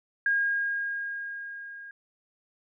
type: tone with level ramp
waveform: sine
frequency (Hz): 1626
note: G#6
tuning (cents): -37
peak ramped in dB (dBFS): -21 to -41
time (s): 0.26-1.91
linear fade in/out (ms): 2
effects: none